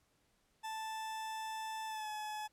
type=tone with pitch glide; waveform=40% pulse; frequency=880 to 852.5 Hz; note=A5 to G#5; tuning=0 to +45 cents; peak=-39 dBFS; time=0.63-2.48 s; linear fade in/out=20 ms; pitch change=-55 cents; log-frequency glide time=1.87-2.09 s; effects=pink hiss -75 dBFS RMS until 2.52 s + low-pass 12000 Hz 12 dB/octave